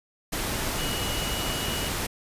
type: tone in noise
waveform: sine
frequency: 2925 Hz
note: F#7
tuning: 21 cents flat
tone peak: -34 dBFS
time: 0.78-1.89 s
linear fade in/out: 10 ms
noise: pink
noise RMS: -29 dBFS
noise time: 0.32-2.07 s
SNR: -8 dB
effects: resampled to 32000 Hz